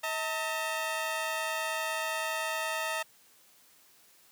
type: tone pair together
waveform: 15% pulse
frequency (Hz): 639.2 / 904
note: D#5 / A5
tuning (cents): +47 / +47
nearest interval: tritone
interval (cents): 600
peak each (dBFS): -27 / -28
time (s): 0.03-3.03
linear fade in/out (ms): 10
effects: white hiss -61 dBFS RMS until 4.31 s + high-pass 100 Hz 12 dB/octave